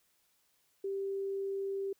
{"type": "tone", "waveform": "sine", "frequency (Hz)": 392, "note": "G4", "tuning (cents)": 0, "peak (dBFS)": -33, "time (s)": [0.84, 1.93], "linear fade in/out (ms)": 5, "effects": ["white hiss -73 dBFS RMS until 1.99 s"]}